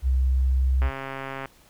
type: tone with pitch glide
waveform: sine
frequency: 64.8 to 65.21 Hz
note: C2 to C2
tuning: -16 to -5 cents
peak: -18 dBFS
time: 0.02-0.91 s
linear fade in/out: 50 ms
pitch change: +11 cents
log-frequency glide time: 0.16-0.68 s
type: click train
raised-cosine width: 0.5 ms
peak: -18 dBFS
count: 87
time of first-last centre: 0.82-1.457 s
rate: 135 Hz
effects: pink hiss -56 dBFS RMS until 1.69 s